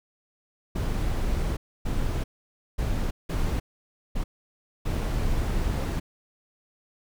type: noise bursts at uneven times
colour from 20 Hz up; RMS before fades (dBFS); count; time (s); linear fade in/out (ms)
brown; -26; 6; 0.75-1.57 / 1.85-2.24 / 2.78-3.11 / 3.29-3.6 / 4.15-4.24 / 4.85-6; 10
effects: none